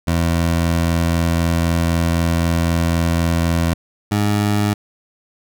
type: tone pair in turn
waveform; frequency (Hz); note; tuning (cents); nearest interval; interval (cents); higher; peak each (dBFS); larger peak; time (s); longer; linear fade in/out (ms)
20% pulse; 83.9 / 103.53; E2 / G#2; +31 / -5; major third; 364; second; -10; neither; 0.07-3.74 / 4.11-4.74; first; 10
effects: none